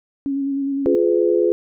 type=tone with vibrato; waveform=sine; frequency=276.2 Hz; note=C#4; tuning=6 cents flat; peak=-19 dBFS; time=0.26-0.95 s; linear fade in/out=0 ms; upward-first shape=square; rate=9.8 Hz; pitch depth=18 cents each way
type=chord; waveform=sine; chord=F diminished; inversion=none; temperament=just; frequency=349.2 / 419.1 / 502.9 Hz; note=F4 / Ab4 / Cb5; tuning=0 / +16 / +31 cents; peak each=-17 / -18 / -20 dBFS; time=0.86-1.52 s; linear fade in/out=0 ms
effects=none